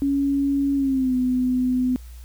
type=tone with pitch glide; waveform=sine; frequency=278.8 to 252.7 Hz; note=C#4 to B3; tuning=+10 to +40 cents; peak=-18 dBFS; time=0.02-1.96 s; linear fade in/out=0 ms; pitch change=-170 cents; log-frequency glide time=0.75-1.15 s; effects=added 60 Hz sine -37 dBFS peak until 2.24 s + white hiss -53 dBFS RMS until 2.24 s